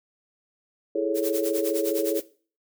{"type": "chord", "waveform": "sine", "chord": "A major seventh", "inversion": "second", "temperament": "equal", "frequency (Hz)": [329.6, 415.3, 440, 554.4], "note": ["E4", "G#4", "A4", "C#5"], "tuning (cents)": [0, 0, 0, 0], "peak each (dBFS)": -28, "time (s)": [0.95, 2.2], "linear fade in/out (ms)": 5}
{"type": "noise with tremolo", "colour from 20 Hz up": "blue", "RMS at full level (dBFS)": -31, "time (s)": [1.14, 2.23], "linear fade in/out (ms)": 50, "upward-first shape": "sine", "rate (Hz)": 9.8, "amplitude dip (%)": 90}
{"effects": ["noise-tail reverb RT60 0.4 s tail -18 dB re dry"]}